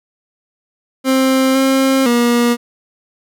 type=tone with pitch steps; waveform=30% pulse; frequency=263.5 / 267.1 / 238.9 Hz; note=C4 / C4 / A#3; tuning=+12 / +36 / +43 cents; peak=-8 dBFS; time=1.04-2.57 s; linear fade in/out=50 ms; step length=510 ms; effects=none